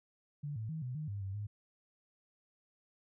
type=tone with pitch steps; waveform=sine; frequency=145.7 / 110 / 159 / 125.6 / 153.4 / 101 / 96.7 / 103.8 Hz; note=D3 / A2 / D#3 / B2 / D#3 / G#2 / G2 / G#2; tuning=-13 / 0 / +38 / +30 / -24 / -48 / -23 / 0 cents; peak=-37 dBFS; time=0.43-1.47 s; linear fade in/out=10 ms; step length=130 ms; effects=none